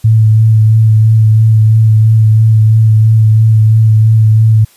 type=tone with vibrato; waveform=sine; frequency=110 Hz; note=A2; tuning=in tune; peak=-3 dBFS; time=0.04-4.65 s; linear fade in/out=10 ms; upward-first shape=sine; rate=3 Hz; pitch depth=19 cents each way; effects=white hiss -45 dBFS RMS until 4.76 s + resampled to 32000 Hz